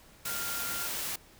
sine tone in noise, 1397 Hz, F6, in tune, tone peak -39 dBFS, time 0.26-0.87 s, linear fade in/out 5 ms, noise white, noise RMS -35 dBFS, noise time 0.25-1.16 s, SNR -7 dB, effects pink hiss -57 dBFS RMS until 1.39 s

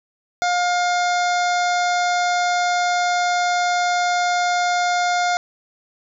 harmonic tone, 710 Hz, F5, 28 cents sharp, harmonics 1 / 2 / 3 / 5 / 6 / 7 / 8 / 9 / 10, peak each -18 / -24 / -28 / -32 / -34 / -35 / -36 / -37 / -38 dBFS, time 0.42-5.37 s, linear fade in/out 0 ms, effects none

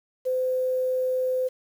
sine tone with quantisation, 512 Hz, C5, 38 cents flat, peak -22 dBFS, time 0.25-1.49 s, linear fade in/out 20 ms, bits 8, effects none

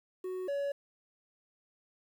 triangle tone pair in turn, 370 / 564 Hz, F#4 / C#5, 0 / +30 cents, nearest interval perfect fifth, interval 730 cents, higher second, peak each -33 / -29 dBFS, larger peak second, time 0.24-0.48 / 0.48-0.72 s, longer neither, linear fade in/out 5 ms, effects 10-bit

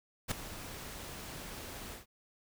pink noise with ADSR envelope, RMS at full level -31 dBFS, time 0.28-2.06 s, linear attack 35 ms, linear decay 3 ms, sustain -14 dB, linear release 140 ms, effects none

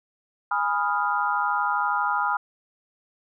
sine chord, F half-diminished seventh, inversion first, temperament equal with one note detuned, 825.3 / 987.8 / 1244.5 / 1396.9 Hz, Ab5 / Cb6 / Eb6 / F6, -11 / 0 / 0 / 0 cents, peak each -27 dBFS, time 0.51-2.37 s, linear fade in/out 5 ms, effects none

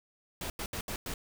pink noise bursts at uneven times, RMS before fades -37 dBFS, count 5, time 0.41-0.5 / 0.59-0.66 / 0.73-0.81 / 0.88-0.96 / 1.06-1.14 s, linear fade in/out 2 ms, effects none

